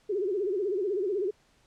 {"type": "tone with vibrato", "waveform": "sine", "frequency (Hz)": 390, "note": "G4", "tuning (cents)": -9, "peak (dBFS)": -26, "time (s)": [0.09, 1.31], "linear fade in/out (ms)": 10, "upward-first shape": "sine", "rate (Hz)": 16, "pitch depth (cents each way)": 160, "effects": ["pink hiss -65 dBFS RMS until 1.66 s", "low-pass 8000 Hz 12 dB/octave"]}